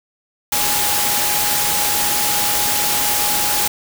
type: tone in noise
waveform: sine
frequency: 830.6 Hz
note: G#5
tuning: in tune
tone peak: -25 dBFS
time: 0.52-3.68 s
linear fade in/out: 5 ms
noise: white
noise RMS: -18 dBFS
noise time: 0.52-3.68 s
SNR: -10 dB
effects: none